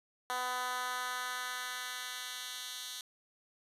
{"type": "tone with high-pass filter sweep", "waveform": "10% pulse", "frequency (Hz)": 250.4, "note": "B3", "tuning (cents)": 24, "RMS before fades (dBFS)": -39, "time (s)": [0.3, 3.01], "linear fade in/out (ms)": 0, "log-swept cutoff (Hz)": [820, 3600], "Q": 1.2, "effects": ["resampled to 32000 Hz"]}